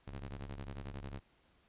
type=ring-modulated tone; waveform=sawtooth; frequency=69.3 Hz; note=C#2; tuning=in tune; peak=-36 dBFS; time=0.07-1.2 s; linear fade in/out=10 ms; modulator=29.1 Hz; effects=pink hiss -70 dBFS RMS until 1.68 s + resampled to 8000 Hz